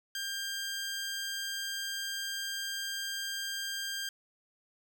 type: tone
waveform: 15% pulse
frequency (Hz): 1595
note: G6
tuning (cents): +30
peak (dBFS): -28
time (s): 0.15-4.09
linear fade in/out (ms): 2
effects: none